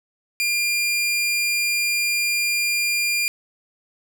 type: tone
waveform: sawtooth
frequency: 2400 Hz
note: D7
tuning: 37 cents sharp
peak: -16 dBFS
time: 0.4-3.28 s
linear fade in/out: 0 ms
effects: none